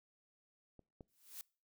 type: clicks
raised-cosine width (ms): 2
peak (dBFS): -44 / -38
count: 2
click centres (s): 0.793 / 1.008
type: noise with exponential growth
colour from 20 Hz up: blue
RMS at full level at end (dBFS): -45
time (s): 1.08-1.41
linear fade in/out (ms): 0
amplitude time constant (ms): 70
effects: noise-tail reverb RT60 0.4 s tail -25 dB re dry